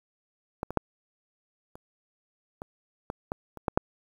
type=clicks; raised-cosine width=1 ms; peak=-16 / -20 / -8 / -30 / -23 / -18 / -16 / -27 / -11 / -6 dBFS; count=10; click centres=0.631 / 0.706 / 0.773 / 1.755 / 2.619 / 3.101 / 3.319 / 3.573 / 3.682 / 3.775 s; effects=8-bit